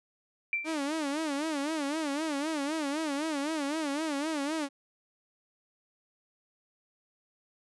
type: tone with exponential decay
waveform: sine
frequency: 2349 Hz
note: D7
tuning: in tune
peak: -24 dBFS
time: 0.53-0.84 s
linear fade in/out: 1 ms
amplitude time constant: 67 ms
type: tone with vibrato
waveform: sawtooth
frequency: 298.7 Hz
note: D4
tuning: 29 cents sharp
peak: -26 dBFS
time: 0.64-4.69 s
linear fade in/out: 50 ms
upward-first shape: sine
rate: 3.9 Hz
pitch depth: 140 cents each way
effects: resampled to 24000 Hz